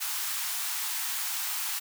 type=high-pass noise; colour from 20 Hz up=white; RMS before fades=-32 dBFS; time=0-1.8 s; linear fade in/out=20 ms; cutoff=780 Hz; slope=48 dB/octave; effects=none